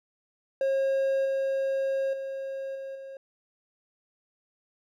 triangle tone with level steps, 540 Hz, C#5, 45 cents flat, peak -21 / -23 / -30 / -33 / -37 dBFS, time 0.61-3.17 s, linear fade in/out 2 ms, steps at 1.25 / 2.13 / 2.75 / 2.95 s, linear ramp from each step 5 ms, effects none

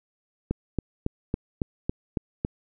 click train, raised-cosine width 3 ms, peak -12 dBFS, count 8, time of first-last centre 0.51-2.449 s, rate 3.61 Hz, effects none

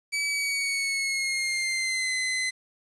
sawtooth tone with pitch glide, 2290 to 2040 Hz, D7 to C7, -44 to -44 cents, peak -22 dBFS, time 0.12-2.51 s, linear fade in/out 20 ms, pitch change -200 cents, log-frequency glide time 0.28-2.13 s, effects resampled to 24000 Hz + 9-bit

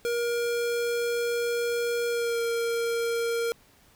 square tone with pitch glide, 473.5 to 465.4 Hz, A#4 to A#4, +27 to -3 cents, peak -26 dBFS, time 0.05-3.52 s, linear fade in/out 0 ms, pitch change -30 cents, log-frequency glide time 2.08-2.41 s, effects pink hiss -59 dBFS RMS until 3.95 s

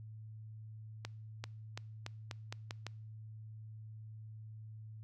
accelerating click train, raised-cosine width 0.2 ms, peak -24 dBFS, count 8, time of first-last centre 1.05-2.866 s, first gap 390 ms, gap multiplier 0.86, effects noise-tail reverb RT60 0.6 s tail -25 dB re dry + added 109 Hz sine -47 dBFS peak until 5.03 s

